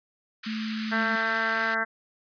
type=high-pass noise; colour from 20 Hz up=pink; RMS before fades=-36 dBFS; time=0.43-1.75 s; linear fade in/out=10 ms; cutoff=1300 Hz; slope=48 dB/octave
type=tone; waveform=sine; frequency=218.7 Hz; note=A3; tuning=10 cents flat; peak=-29 dBFS; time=0.46-1.16 s; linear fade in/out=10 ms
type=harmonic tone; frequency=224.1 Hz; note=A3; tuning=32 cents sharp; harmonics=1 / 2 / 3 / 4 / 5 / 6 / 7 / 8 / 9; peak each=-38 / -39 / -34 / -36 / -36 / -32 / -27 / -34 / -35 dBFS; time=0.91-1.85 s; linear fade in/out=20 ms
effects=resampled to 11025 Hz